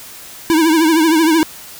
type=tone with vibrato; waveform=square; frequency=320.9 Hz; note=E4; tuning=46 cents flat; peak=-10 dBFS; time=0.5-1.43 s; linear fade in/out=0 ms; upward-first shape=triangle; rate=13 Hz; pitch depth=100 cents each way; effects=white hiss -35 dBFS RMS until 1.79 s

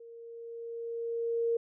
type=tone with level ramp; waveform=sine; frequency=464 Hz; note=A#4; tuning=8 cents flat; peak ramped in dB=-47 to -25 dBFS; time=0-1.57 s; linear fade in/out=5 ms; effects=none

